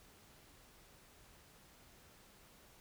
silence, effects pink hiss -63 dBFS RMS until 2.8 s

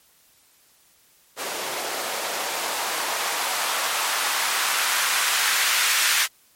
blue noise with band-pass filter sweep, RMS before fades -24 dBFS, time 1.36-6.28 s, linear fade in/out 50 ms, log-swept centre 470 to 1800 Hz, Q 1.2, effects white hiss -58 dBFS RMS until 6.55 s + MP3 64 kbps

